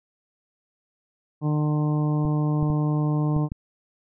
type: harmonic tone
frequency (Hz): 150.5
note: D3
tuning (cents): +43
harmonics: 1 / 2 / 3 / 4 / 5 / 6 / 7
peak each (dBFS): -21 / -27 / -36 / -38 / -39 / -40 / -39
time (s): 1.41-3.49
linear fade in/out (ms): 50
type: clicks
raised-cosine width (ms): 5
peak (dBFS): -18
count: 5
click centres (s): 2.252 / 2.628 / 2.702 / 3.365 / 3.519
effects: none